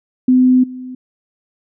sine tone with level steps, 254.4 Hz, C4, 48 cents flat, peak -7 / -26 dBFS, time 0.28-0.95 s, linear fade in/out 5 ms, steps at 0.63 s, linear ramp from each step 10 ms, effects none

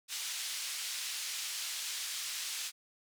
pink band-pass noise, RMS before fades -39 dBFS, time 0.08-2.72 s, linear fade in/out 50 ms, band 3100 to 9400 Hz, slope 12 dB/octave, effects none

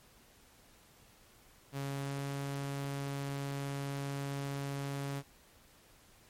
sawtooth tone with pitch glide, 138.59 to 139.63 Hz, C#3 to C#3, 0 to +13 cents, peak -32 dBFS, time 1.72-5.23 s, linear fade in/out 50 ms, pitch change +13 cents, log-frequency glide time 1.94-2.26 s, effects pink hiss -62 dBFS RMS until 6.29 s + MP3 64 kbps

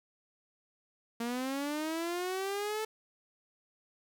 sawtooth linear sweep, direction up, 230 to 440 Hz, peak -29 dBFS, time 1.2-2.85 s, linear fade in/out 5 ms, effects none

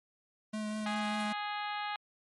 square tone with vibrato, 213.8 Hz, A3, 49 cents flat, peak -35 dBFS, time 0.53-1.33 s, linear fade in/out 10 ms, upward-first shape triangle, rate 5.1 Hz, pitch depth 16 cents each way
harmonic tone, 415.3 Hz, G#4, in tune, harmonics 2 / 3 / 4 / 5 / 6 / 7 / 8 / 9 / 10, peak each -37 / -41 / -43 / -45 / -47 / -48 / -49 / -50 / -51 dBFS, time 0.86-1.96 s, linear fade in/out 2 ms
violet noise with exponential decay, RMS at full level -40 dBFS, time 1.2-1.3 s, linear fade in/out 2 ms, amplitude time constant 20 ms
effects MP3 48 kbps

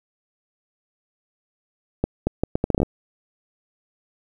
accelerating click train, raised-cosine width 2 ms, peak -6 dBFS, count 11, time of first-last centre 2.04-2.831 s, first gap 230 ms, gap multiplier 0.72, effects 8-bit

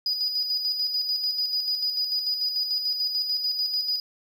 triangle tone with tremolo, 4941 Hz, D#8, 13 cents flat, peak -20 dBFS, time 0.06-4 s, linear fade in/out 2 ms, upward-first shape square, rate 6.8 Hz, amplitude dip 50%, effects tanh soft clip ceiling -18 dBFS

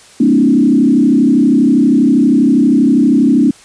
sine tone with frequency modulation, 261.6 Hz, C4, in tune, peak -6 dBFS, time 0.2-3.51 s, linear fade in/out 5 ms, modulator 32.5 Hz, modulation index 1.6, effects white hiss -41 dBFS RMS until 3.64 s + resampled to 22050 Hz

